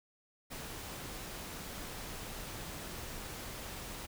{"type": "noise", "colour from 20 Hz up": "pink", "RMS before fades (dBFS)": -44, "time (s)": [0.5, 4.07], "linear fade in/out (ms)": 20, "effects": []}